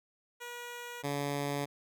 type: tone pair in turn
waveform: 10% pulse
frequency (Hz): 481.7 / 142.67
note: B4 / D3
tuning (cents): -43 / -50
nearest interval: octave + major sixth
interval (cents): 2107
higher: first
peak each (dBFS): -33 / -24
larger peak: second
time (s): 0.4-1.03 / 1.03-1.66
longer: neither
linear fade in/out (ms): 20
effects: none